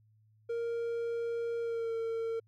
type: tone with pitch glide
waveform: triangle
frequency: 466.2 to 455 Hz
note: A#4 to A#4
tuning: 0 to -42 cents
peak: -30 dBFS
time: 0.49-2.4 s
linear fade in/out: 10 ms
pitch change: -42 cents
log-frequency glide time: 1.6-1.94 s
effects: added 108 Hz sine -63 dBFS peak until 2.47 s